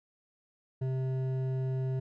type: tone with hard clipping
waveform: sine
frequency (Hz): 130.81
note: C3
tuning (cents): 0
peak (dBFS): -31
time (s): 0.81-2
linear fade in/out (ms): 10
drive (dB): 9
effects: none